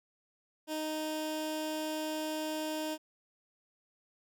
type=tone with notch filter; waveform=15% pulse; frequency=310.3 Hz; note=D#4; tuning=5 cents flat; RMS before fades=-36 dBFS; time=0.67-2.98 s; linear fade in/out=50 ms; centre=1200 Hz; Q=1.9; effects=none